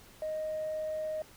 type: tone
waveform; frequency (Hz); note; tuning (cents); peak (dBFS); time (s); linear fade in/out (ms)
sine; 622.3; D#5; 0; -31; 0.22-1.22; 2
effects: tanh soft clip ceiling -29 dBFS + pink hiss -56 dBFS RMS until 1.36 s